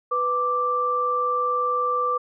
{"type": "tone pair together", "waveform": "sine", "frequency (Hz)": [495.8, 1174.7], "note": ["B4", "D6"], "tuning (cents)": [7, 0], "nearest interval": "octave + minor third", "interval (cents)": 1493, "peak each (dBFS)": [-27, -21], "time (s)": [0.11, 2.18], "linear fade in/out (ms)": 10, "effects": []}